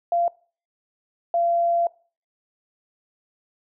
sine tone pair in turn, 689 / 685 Hz, F5 / F5, -24 / -34 cents, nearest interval unison, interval 10 cents, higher first, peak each -18 dBFS, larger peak neither, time 0.12-0.28 / 1.34-1.87 s, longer second, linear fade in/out 2 ms, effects noise-tail reverb RT60 0.4 s tail -22 dB re dry

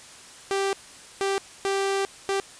sawtooth tone bursts at uneven times, 392 Hz, G4, in tune, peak -19 dBFS, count 4, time 0.51-0.73 / 1.21-1.38 / 1.65-2.05 / 2.29-2.4 s, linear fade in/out 0 ms, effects white hiss -46 dBFS RMS until 2.59 s + resampled to 22050 Hz

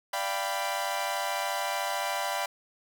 sawtooth chord, G dominant seventh, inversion second, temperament equal with one note detuned, 587.3 / 690.4 / 784 / 987.8 Hz, D5 / F5 / G5 / B5, 0 / -20 / 0 / 0 cents, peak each -32 / -31 / -30 / -30 dBFS, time 0.13-2.46 s, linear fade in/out 5 ms, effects none

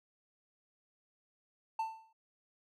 triangle tone with exponential decay, 890 Hz, A5, 20 cents sharp, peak -28 dBFS, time 1.79-2.13 s, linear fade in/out 5 ms, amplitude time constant 72 ms, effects none

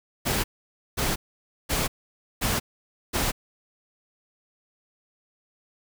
pink noise bursts, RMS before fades -25 dBFS, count 5, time 0.25-3.32 s, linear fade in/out 20 ms, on 190 ms, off 530 ms, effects none

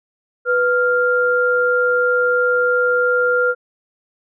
sine tone pair together, 493.9 / 1396.9 Hz, B4 / F6, 0 / 0 cents, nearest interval octave + tritone, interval 1800 cents, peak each -16 dBFS, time 0.45-3.55 s, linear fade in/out 50 ms, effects none

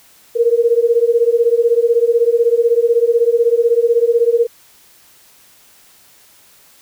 sine beating tone pair, 461.1 / 477.1 Hz, A#4 / A#4, -19 / +40 cents, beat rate 16 Hz, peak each -13 dBFS, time 0.35-4.47 s, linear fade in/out 20 ms, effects white hiss -48 dBFS RMS until 6.81 s

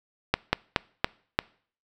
slowing click train, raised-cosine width 0.3 ms, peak -4 dBFS, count 5, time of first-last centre 0.34-1.39 s, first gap 190 ms, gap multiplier 1.22, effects noise-tail reverb RT60 0.5 s tail -24 dB re dry

